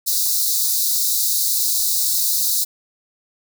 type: high-pass noise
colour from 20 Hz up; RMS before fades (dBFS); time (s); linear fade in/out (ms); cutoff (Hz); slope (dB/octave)
white; -19; 0.06-2.65; 20; 3800; 96
effects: none